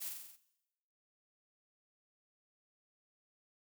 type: noise with echo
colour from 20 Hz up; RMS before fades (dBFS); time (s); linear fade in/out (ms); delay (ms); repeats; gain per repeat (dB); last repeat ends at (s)
blue; -42; 0-0.1; 20; 45; 6; -3; 0.37
effects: noise-tail reverb RT60 0.9 s tail -17 dB re dry